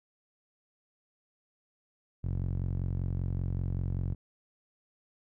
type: tone with band-pass filter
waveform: sawtooth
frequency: 45.16 Hz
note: F#1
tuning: 41 cents flat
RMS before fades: -32 dBFS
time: 2.23-4.15 s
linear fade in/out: 20 ms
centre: 110 Hz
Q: 1.7
effects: none